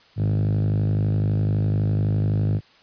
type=tone with band-pass filter; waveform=5% pulse; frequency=51.91 Hz; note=G#1; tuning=in tune; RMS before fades=-21 dBFS; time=0.16-2.61 s; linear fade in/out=50 ms; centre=120 Hz; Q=8.6; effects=white hiss -54 dBFS RMS until 2.82 s + resampled to 11025 Hz